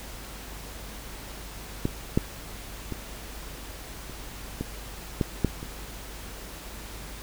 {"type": "clicks", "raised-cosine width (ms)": 3, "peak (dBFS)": [-11, -7, -19, -27, -16, -10, -8, -23], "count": 8, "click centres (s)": [1.854, 2.175, 2.923, 4.097, 4.61, 5.212, 5.447, 5.629], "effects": ["added 50 Hz sine -42 dBFS peak until 7.22 s", "pink hiss -42 dBFS RMS until 7.22 s"]}